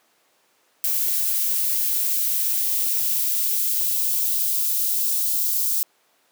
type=noise with high-pass filter sweep; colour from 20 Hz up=violet; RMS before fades=-22 dBFS; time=0.84-5.83 s; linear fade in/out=0 ms; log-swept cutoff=1400 to 4300 Hz; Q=1; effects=pink hiss -62 dBFS RMS until 6.31 s + high-pass 400 Hz 12 dB/octave